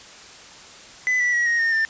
triangle tone with pitch steps, 2005 / 1960.3 / 1916.7 / 1874 / 1832.2 / 1791.4 Hz, B6 / B6 / A#6 / A#6 / A#6 / A6, +26 / -13 / +48 / +9 / -30 / +31 cents, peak -16 dBFS, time 1.07-1.85 s, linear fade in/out 0 ms, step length 130 ms, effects white hiss -43 dBFS RMS until 1.89 s + resampled to 16000 Hz

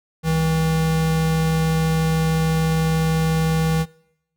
square tone pair together, 67 / 160.88 Hz, C2 / E3, +42 / -42 cents, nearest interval octave + minor third, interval 1516 cents, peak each -30 / -18 dBFS, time 0.23-3.86 s, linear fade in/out 50 ms, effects noise-tail reverb RT60 0.8 s tail -23 dB re dry

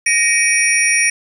sine tone cluster, 1870 / 2287 / 2496 / 5650 / 9490 Hz, A#6 / D7 / D#7 / F8 / D9, +5 / -47 / +5 / +19 / +17 cents, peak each -18 dBFS, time 0.06-1.1 s, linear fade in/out 5 ms, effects 7-bit

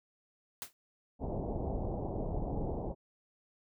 white noise with exponential decay, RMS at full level -37 dBFS, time 0.62-0.73 s, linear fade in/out 0 ms, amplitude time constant 23 ms
pink low-pass noise, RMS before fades -36 dBFS, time 1.19-2.95 s, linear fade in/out 50 ms, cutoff 830 Hz, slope 48 dB/octave
effects none

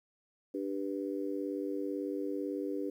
harmonic tone, 98 Hz, G2, in tune, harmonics 3 / 4 / 5, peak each -36 / -38 / -40 dBFS, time 0.54-2.9 s, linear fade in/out 5 ms, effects 11-bit

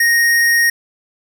square tone, 1864.7 Hz, A#6, in tune, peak -11 dBFS, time 0-0.7 s, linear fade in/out 5 ms, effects none

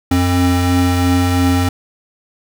square tone pair together, 89.78 / 266.4 Hz, F2 / C4, +48 / +31 cents, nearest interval octave + perfect fifth, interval 1883 cents, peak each -15 dBFS, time 0.11-1.69 s, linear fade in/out 5 ms, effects none

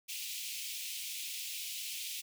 pink high-pass noise, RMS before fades -41 dBFS, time 0.08-2.22 s, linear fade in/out 20 ms, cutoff 2400 Hz, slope 48 dB/octave, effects none

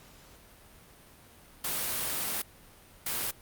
white noise bursts at uneven times, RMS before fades -32 dBFS, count 2, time 1.64-2.42 / 3.06-3.31 s, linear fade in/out 5 ms, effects pink hiss -55 dBFS RMS until 3.41 s + Opus 48 kbps

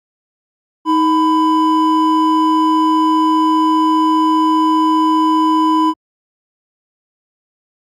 triangle tone pair together, 315 / 1000 Hz, D#4 / B5, +21 / +21 cents, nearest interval octave + minor sixth, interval 2000 cents, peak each -11 dBFS, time 0.85-5.94 s, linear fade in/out 50 ms, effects Opus 48 kbps

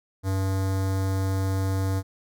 square tone with notch filter, 95.9 Hz, G2, 37 cents flat, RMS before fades -25 dBFS, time 0.23-2.03 s, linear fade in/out 50 ms, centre 2700 Hz, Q 0.96, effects none

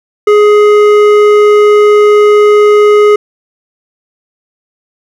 triangle tone with hard clipping, 417.8 Hz, G#4, 10 cents sharp, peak -4 dBFS, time 0.27-3.16 s, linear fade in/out 5 ms, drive 14 dB, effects none

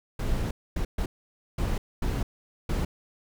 brown noise bursts at uneven times, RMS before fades -27 dBFS, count 6, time 0.19-0.51 / 0.76-0.85 / 0.98-1.06 / 1.58-1.78 / 2.02-2.23 / 2.69-2.85 s, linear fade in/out 5 ms, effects none

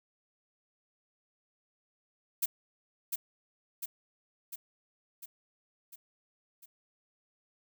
violet noise with echo, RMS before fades -29 dBFS, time 2.42-2.46 s, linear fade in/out 10 ms, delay 700 ms, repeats 6, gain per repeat -4 dB, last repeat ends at 6.66 s, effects none

